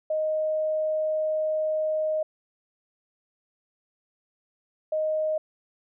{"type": "tone pair in turn", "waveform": "sine", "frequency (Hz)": [622.3, 622.3], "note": ["D#5", "D#5"], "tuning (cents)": [0, 0], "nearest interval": "unison", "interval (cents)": 0, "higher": "neither", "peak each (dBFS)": -23, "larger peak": "neither", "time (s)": [[0.1, 2.23], [4.92, 5.38]], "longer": "first", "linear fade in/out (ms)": 5, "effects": []}